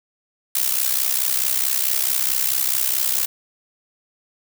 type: noise with amplitude modulation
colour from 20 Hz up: blue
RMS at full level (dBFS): -17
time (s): 0.55-3.26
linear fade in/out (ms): 5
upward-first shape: sine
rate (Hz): 64.6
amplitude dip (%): 80
effects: none